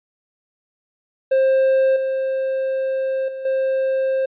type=tone with level steps; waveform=triangle; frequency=530 Hz; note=C5; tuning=22 cents sharp; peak=-11 / -17 / -25 / -15 dBFS; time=1.31-4.26 s; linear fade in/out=10 ms; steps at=1.96 / 3.28 / 3.45 s; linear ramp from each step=5 ms; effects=resampled to 8000 Hz